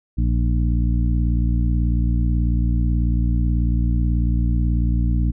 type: harmonic tone with a mistuned harmonic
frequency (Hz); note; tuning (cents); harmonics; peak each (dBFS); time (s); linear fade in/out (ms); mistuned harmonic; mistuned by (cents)
58.27; A#1; 0; 1 / 2 / 3 / 4 / 5; -17 / -23 / -27 / -29 / -31; 0.17-5.32; 20; 5; +53
effects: none